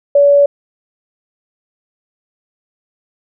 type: tone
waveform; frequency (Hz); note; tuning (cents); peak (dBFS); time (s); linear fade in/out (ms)
sine; 570; C#5; +48; -5; 0.15-0.46; 5
effects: none